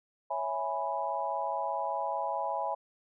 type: chord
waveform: sine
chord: C# minor seventh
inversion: none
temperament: equal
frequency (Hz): 554.4 / 659.3 / 830.6 / 987.8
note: C#5 / E5 / G#5 / B5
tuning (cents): 0 / 0 / 0 / 0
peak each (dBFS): -38 / -36 / -34 / -35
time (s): 0.3-2.75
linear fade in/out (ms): 10
effects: none